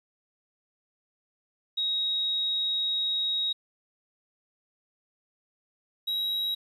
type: tone pair in turn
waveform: sine / triangle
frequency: 3789 / 3842 Hz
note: A#7 / B7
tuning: +27 / -48 cents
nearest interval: unison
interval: 25 cents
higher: second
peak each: -25 dBFS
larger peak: neither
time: 1.77-3.53 / 6.07-6.55 s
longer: first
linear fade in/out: 10 ms
effects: resampled to 32000 Hz + 10-bit